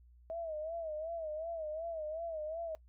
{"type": "tone with vibrato", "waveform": "sine", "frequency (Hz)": 641, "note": "E5", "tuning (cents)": -49, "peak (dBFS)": -37, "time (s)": [0.3, 2.75], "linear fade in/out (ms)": 0, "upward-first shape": "sine", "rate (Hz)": 2.7, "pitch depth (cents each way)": 95, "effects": ["noise-tail reverb RT60 0.1 s tail -20 dB re dry", "added 60 Hz sine -58 dBFS peak until 2.88 s"]}